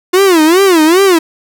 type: tone with vibrato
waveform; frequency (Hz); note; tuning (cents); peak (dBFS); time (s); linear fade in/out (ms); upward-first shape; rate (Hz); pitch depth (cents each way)
45% pulse; 349.2; F4; 0; -5; 0.13-1.19; 10; sine; 2.5; 220
effects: none